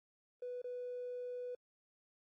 triangle tone with dropouts, 493.9 Hz, B4, in tune, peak -37 dBFS, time 0.42-1.55 s, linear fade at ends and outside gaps 5 ms, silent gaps 0.618-0.642 s, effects tanh soft clip ceiling -38 dBFS + AAC 64 kbps

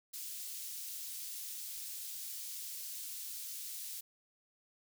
white high-pass noise, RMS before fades -44 dBFS, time 0.13-4.01 s, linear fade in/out 10 ms, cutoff 4100 Hz, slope 12 dB/octave, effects none

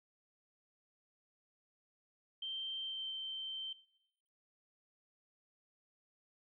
sine tone with pitch glide, 3136 to 3114 Hz, G7 to G7, 0 to -12 cents, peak -39 dBFS, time 2.42-3.73 s, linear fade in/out 5 ms, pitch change -12 cents, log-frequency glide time 2.81-3.08 s, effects noise-tail reverb RT60 0.9 s tail -22 dB re dry

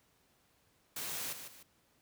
white noise with echo, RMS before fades -40 dBFS, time 0.96-1.33 s, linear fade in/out 5 ms, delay 150 ms, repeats 2, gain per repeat -8 dB, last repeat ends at 1.63 s, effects pink hiss -71 dBFS RMS until 2.01 s + high-pass 60 Hz 12 dB/octave

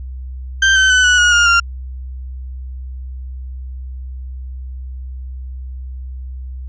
35% pulse tone with pitch steps, 1568 / 1536.6 / 1505.9 / 1475.7 / 1446.2 / 1417.2 / 1388.9 Hz, G6 / G6 / F#6 / F#6 / F#6 / F6 / F6, 0 / -35 / +30 / -5 / -40 / +25 / -10 cents, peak -7 dBFS, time 0.62-1.6 s, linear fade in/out 5 ms, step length 140 ms, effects added 64 Hz sine -25 dBFS peak until 6.68 s + resampled to 16000 Hz

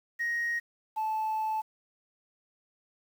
sine tone pair in turn, 1877 / 872.4 Hz, A#6 / A5, +11 / -15 cents, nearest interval octave + minor second, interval 1326 cents, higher first, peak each -26 dBFS, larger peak neither, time 0.19-0.6 / 0.96-1.62 s, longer second, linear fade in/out 20 ms, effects tanh soft clip ceiling -26 dBFS + 9-bit

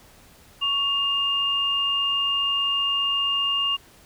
sine tone pair together, 1117 / 2815 Hz, C#6 / F7, +13 / +13 cents, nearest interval octave + major third, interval 1600 cents, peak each -29 / -21 dBFS, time 0.61-3.77 s, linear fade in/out 20 ms, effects pink hiss -52 dBFS RMS until 4.05 s

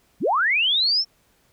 sine linear sweep, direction up, 109.5 to 5490 Hz, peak -17 dBFS, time 0.2-1.05 s, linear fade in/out 50 ms, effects pink hiss -62 dBFS RMS until 1.52 s

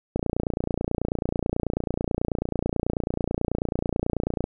click train, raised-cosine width 2 ms, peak -11 dBFS, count 126, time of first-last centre 0.16-4.441 s, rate 29.2 Hz, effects none

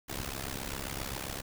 pink noise with amplitude modulation, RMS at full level -34 dBFS, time 0.08-1.42 s, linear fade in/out 20 ms, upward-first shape sine, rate 67.5 Hz, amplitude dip 90%, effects none

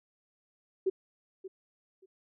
sine tone with echo, 380 Hz, F#4, 46 cents sharp, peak -24 dBFS, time 0.86-0.9 s, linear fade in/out 10 ms, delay 580 ms, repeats 2, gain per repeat -15 dB, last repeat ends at 2.06 s, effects none

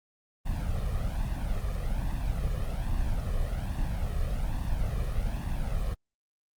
brown noise with flanger, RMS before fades -29 dBFS, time 0.45-5.95 s, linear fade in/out 20 ms, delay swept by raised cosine 1.1 to 1.68 ms, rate 1.2 Hz, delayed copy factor +0.8, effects Opus 32 kbps

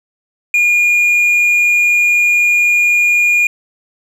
triangle tone, 2428 Hz, D#7, 43 cents flat, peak -7 dBFS, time 0.54-3.47 s, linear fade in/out 2 ms, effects none

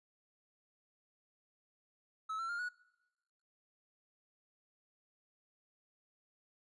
triangle tone with pitch steps, 1296 / 1349.5 / 1405.2 / 1463.1 Hz, E6 / E6 / F6 / F#6, -30 / +40 / +10 / -20 cents, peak -35 dBFS, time 2.29-2.69 s, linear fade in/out 10 ms, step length 100 ms, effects noise-tail reverb RT60 1.0 s tail -23 dB re dry + resampled to 24000 Hz

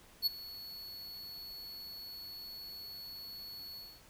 square tone with ADSR envelope, 4400 Hz, C#8, 14 cents flat, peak -26 dBFS, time 0.22-4.02 s, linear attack 44 ms, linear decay 17 ms, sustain -19 dB, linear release 250 ms, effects pink hiss -60 dBFS RMS until 4.09 s

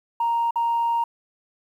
sine tone with dropouts, 932.3 Hz, A#5, in tune, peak -18 dBFS, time 0.2-1.04 s, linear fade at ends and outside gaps 5 ms, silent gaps 0.509-0.557 s, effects tanh soft clip ceiling -16 dBFS + 9-bit

